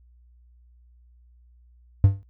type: tone with exponential decay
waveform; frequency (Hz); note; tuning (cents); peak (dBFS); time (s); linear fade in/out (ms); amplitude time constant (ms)
triangle; 98; G2; 0; -7; 2.04-2.23; 0; 40
effects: noise-tail reverb RT60 0.1 s tail -18 dB re dry + added 60 Hz sine -52 dBFS peak until 2.29 s